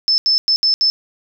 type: tone bursts at uneven times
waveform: sine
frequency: 5260 Hz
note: E8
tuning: 5 cents flat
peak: -11 dBFS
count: 5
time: 0.08-0.18 / 0.26-0.38 / 0.48-0.56 / 0.63-0.74 / 0.81-0.9 s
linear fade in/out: 0 ms
effects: none